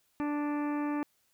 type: harmonic tone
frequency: 293.7 Hz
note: D4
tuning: in tune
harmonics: 1 / 2 / 3 / 4 / 5 / 6 / 7 / 8 / 9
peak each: -30 / -43 / -40 / -43 / -52 / -47 / -56 / -51 / -57 dBFS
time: 0.2-1.03 s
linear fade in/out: 0 ms
effects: white hiss -72 dBFS RMS until 1.33 s